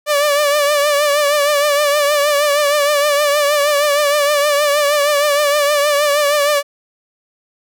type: tone with vibrato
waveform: sawtooth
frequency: 583 Hz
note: D5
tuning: 13 cents flat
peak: -8 dBFS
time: 0.06-6.63 s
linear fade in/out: 50 ms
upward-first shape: triangle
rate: 6.4 Hz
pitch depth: 65 cents each way
effects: none